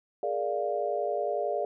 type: chord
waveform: sine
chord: Bb dominant seventh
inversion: third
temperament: equal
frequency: 415.3 / 466.2 / 587.3 / 698.5 Hz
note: Ab4 / Bb4 / D5 / F5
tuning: 0 / 0 / 0 / 0 cents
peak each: -33 / -35 / -31 / -32 dBFS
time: 0.23-1.65 s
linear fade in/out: 2 ms
effects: none